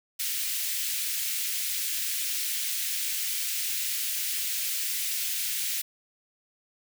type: high-pass noise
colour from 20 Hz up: white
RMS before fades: -30 dBFS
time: 0.19-5.82 s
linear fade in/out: 10 ms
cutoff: 2000 Hz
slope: 24 dB/octave
effects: none